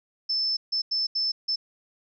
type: tone bursts at uneven times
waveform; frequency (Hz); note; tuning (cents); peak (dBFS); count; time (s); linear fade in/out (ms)
sine; 5274; E8; 0; -23; 5; 0.29-0.57 / 0.72-0.82 / 0.91-1.07 / 1.15-1.32 / 1.48-1.56; 10
effects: none